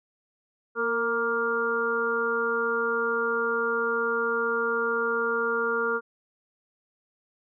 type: harmonic tone with a mistuned harmonic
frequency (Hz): 233.9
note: A#3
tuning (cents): +6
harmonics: 1 / 2 / 4 / 5 / 6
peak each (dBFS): -37 / -27 / -37 / -32 / -27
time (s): 0.75-6.01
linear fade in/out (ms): 50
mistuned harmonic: 2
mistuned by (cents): -27
effects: none